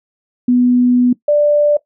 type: tone pair in turn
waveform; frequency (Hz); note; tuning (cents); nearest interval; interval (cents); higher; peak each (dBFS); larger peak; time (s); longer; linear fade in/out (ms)
sine; 246.9 / 589.3; B3 / D5; 0 / +6; octave + minor third; 1506; second; -8; neither; 0.48-1.13 / 1.28-1.77; first; 5
effects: noise-tail reverb RT60 0.1 s tail -18 dB re dry